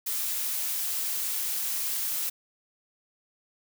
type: noise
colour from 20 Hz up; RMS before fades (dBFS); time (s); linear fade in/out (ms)
blue; -30; 0.06-2.3; 10
effects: none